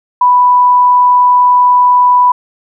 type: tone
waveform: sine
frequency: 989 Hz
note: B5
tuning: 2 cents sharp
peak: -4 dBFS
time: 0.21-2.32 s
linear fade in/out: 5 ms
effects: none